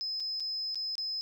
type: tone with dropouts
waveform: sine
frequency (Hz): 5100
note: D#8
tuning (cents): +42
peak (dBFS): -32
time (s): 0.01-1.21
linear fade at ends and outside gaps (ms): 0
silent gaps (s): 0.2-0.204 / 0.399-0.404 / 0.746-0.756 / 0.954-0.981
effects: 10-bit